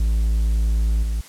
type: tone with level steps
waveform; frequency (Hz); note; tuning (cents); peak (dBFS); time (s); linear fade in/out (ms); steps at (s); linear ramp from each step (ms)
triangle; 54.9; A1; -3; -14 / -18; 0-1.21; 5; 1.03; 2
effects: white hiss -44 dBFS RMS until 1.28 s + low-pass 11000 Hz 12 dB/octave